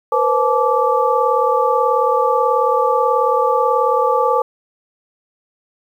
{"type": "tone cluster", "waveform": "sine", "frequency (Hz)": [479.6, 518, 864, 1166], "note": ["A#4", "C5", "A5", "D6"], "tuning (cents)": [49, -17, -32, -13], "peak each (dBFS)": -18, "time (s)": [0.12, 4.42], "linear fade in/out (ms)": 5, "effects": ["8-bit"]}